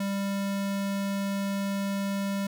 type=tone; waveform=square; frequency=197.9 Hz; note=G3; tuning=17 cents sharp; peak=-28 dBFS; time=0-2.47 s; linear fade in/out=5 ms; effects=none